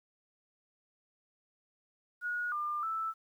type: tone with pitch steps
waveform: sine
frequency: 1449 / 1199 / 1319 Hz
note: F#6 / D6 / E6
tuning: -37 / +36 / +1 cents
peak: -32 dBFS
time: 2.21-3.14 s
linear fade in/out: 50 ms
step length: 310 ms
effects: 11-bit